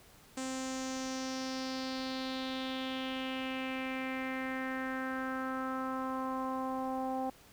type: tone with low-pass filter sweep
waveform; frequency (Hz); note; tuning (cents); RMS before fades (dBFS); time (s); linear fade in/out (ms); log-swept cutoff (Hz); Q
sawtooth; 261.6; C4; 0; -37; 0.37-7.3; 5; 7700 to 790; 3.8
effects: pink hiss -59 dBFS RMS until 7.52 s

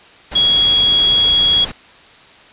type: tone in noise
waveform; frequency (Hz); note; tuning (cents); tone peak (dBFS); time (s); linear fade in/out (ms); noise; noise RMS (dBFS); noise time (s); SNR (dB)
sine; 3322; G#7; 0; -9; 0.35-1.65; 10; pink; -27; 0.31-1.72; +15
effects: white hiss -43 dBFS RMS until 2.52 s + resampled to 8000 Hz

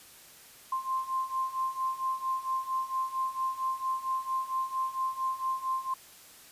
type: beating tone pair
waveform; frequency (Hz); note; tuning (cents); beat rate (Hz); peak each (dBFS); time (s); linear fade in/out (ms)
sine; 1046.5 / 1050.9; C6 / C6; 0 / +7; 4.4; -34 / -31; 0.72-5.94; 5
effects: white hiss -53 dBFS RMS until 6.51 s + resampled to 32000 Hz

